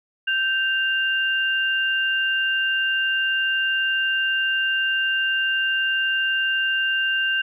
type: tone pair together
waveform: sine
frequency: 1559.9 / 2794 Hz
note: G6 / F7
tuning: -9 / 0 cents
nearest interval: minor seventh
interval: 1009 cents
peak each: -21 / -23 dBFS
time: 0.27-7.42 s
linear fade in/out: 10 ms
effects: none